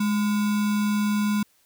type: tone with sample-and-hold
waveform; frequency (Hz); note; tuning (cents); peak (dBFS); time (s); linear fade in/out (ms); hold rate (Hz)
sine; 208.6; G#3; +8; -20; 0-1.43; 5; 1225
effects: white hiss -63 dBFS RMS until 1.65 s